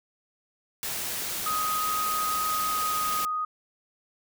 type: noise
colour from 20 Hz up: white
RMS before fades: -32 dBFS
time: 0.83-3.25 s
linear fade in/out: 0 ms
type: tone with pitch glide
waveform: sine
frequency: 1253 to 1245.1 Hz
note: D#6 to D#6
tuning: +12 to +1 cents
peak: -26 dBFS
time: 1.46-3.45 s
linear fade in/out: 5 ms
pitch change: -11 cents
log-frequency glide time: 2.72-3.21 s
effects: none